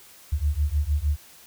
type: beating tone pair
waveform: sine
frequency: 70.5 / 77 Hz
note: C#2 / D#2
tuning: +30 / -17 cents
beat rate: 6.5 Hz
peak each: -24 dBFS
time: 0.32-1.17 s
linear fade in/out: 10 ms
effects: white hiss -50 dBFS RMS until 1.46 s